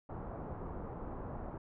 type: low-pass noise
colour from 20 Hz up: pink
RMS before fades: -43 dBFS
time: 0.09-1.58 s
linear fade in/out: 5 ms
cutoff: 1100 Hz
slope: 24 dB/octave
effects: none